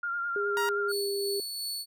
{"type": "tone with vibrato", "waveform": "sine", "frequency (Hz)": 1396.9, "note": "F6", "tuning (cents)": 0, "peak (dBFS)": -29, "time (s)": [0.03, 0.92], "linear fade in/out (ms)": 5, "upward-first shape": "sine", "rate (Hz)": 9.5, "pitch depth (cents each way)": 28}
{"type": "tone with pitch glide", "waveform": "sine", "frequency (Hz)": [406.6, 399.8], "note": ["G#4", "G4"], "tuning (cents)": [-37, 34], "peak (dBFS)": -29, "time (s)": [0.36, 1.4], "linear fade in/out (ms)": 2, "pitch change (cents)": -29, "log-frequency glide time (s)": [0.83, 1.08]}
{"type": "tone", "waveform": "sawtooth", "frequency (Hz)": 943, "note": "A#5", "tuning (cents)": 20, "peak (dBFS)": -26, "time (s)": [0.57, 0.69], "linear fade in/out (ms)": 0}
{"type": "tone with tremolo", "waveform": "sawtooth", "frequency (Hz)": 4435, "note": "C#8", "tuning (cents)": 0, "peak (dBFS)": -29, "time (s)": [0.88, 1.86], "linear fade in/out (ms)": 50, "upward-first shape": "sine", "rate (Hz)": 2.8, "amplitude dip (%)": 30}
{"effects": []}